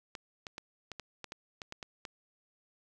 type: clicks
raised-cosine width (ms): 0.2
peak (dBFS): -24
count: 11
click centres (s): 0.152 / 0.468 / 0.581 / 0.917 / 0.997 / 1.243 / 1.321 / 1.618 / 1.724 / 1.828 / 2.052
effects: none